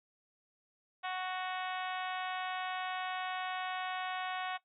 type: harmonic tone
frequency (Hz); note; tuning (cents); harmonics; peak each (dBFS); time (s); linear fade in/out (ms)
370; F#4; 0; 2 / 3 / 4 / 5 / 6 / 7 / 8 / 9 / 10; -38 / -42 / -44 / -46 / -48 / -49 / -50 / -51 / -52; 1.03-4.58; 20
effects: noise-tail reverb RT60 0.1 s tail -17 dB re dry